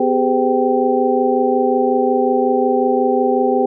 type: tone cluster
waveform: sine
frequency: 251.5 / 391.9 / 417.4 / 510 / 779 Hz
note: B3 / G4 / G#4 / C5 / G5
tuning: +32 / 0 / +9 / -44 / -11 cents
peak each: -19 dBFS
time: 0-3.66 s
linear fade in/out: 5 ms
effects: none